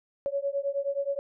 sine beating tone pair, 554.4 / 563.9 Hz, C#5 / C#5, 0 / +30 cents, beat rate 9.5 Hz, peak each -30 dBFS, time 0.26-1.19 s, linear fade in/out 0 ms, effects none

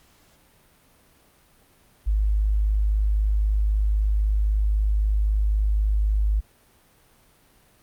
sine tone, 51.91 Hz, G#1, in tune, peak -18 dBFS, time 2.06-6.41 s, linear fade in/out 20 ms, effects pink hiss -58 dBFS RMS until 7.82 s + Opus 48 kbps

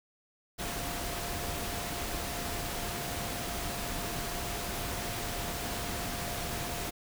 sine tone in noise, 698.5 Hz, F5, in tune, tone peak -43 dBFS, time 0.58-6.91 s, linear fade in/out 20 ms, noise pink, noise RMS -36 dBFS, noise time 0.58-6.91 s, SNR -10 dB, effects none

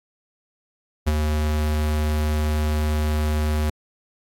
square tone with ADSR envelope, 76.1 Hz, D#2, 38 cents flat, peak -16 dBFS, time 1.06-3.7 s, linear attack 19 ms, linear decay 32 ms, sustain -4 dB, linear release 5 ms, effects AAC 64 kbps

